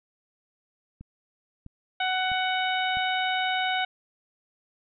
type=click train; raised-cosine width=5 ms; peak=-30 dBFS; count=4; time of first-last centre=1.01-2.971 s; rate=1.53 Hz
type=harmonic tone; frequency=745 Hz; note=F#5; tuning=12 cents sharp; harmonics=1 / 2 / 3 / 4 / 5; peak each=-27 / -30 / -32 / -33 / -34 dBFS; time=2-3.85 s; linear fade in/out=5 ms
effects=none